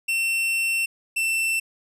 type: tone pair in turn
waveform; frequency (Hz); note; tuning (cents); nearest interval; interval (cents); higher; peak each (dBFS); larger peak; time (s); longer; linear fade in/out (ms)
45% pulse; 2700 / 2680; E7 / E7; +41 / +28; unison; 13; first; -21; neither; 0.08-0.86 / 1.16-1.6; first; 10
effects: resampled to 32000 Hz